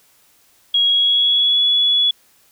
sine tone with pitch glide, 3300 to 3397 Hz, G#7 to G#7, -12 to +38 cents, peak -12 dBFS, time 0.74-2.11 s, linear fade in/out 5 ms, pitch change +50 cents, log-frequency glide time 0.84-1.62 s, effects white hiss -55 dBFS RMS until 2.51 s

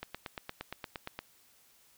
click train, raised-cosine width 0.3 ms, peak -22 dBFS, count 11, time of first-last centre 0.03-1.19 s, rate 8.62 Hz, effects white hiss -64 dBFS RMS until 1.97 s

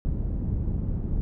pink low-pass noise, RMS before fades -27 dBFS, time 0.05-1.21 s, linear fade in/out 0 ms, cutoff 180 Hz, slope 12 dB/octave, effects none

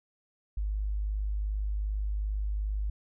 sine tone, 51.3 Hz, G#1, 21 cents flat, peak -28 dBFS, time 0.57-2.9 s, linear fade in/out 5 ms, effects none

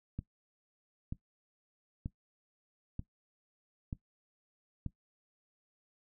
click train, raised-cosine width 5 ms, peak -25 dBFS, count 6, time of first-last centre 0.19-4.863 s, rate 1.07 Hz, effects noise-tail reverb RT60 0.1 s tail -17 dB re dry

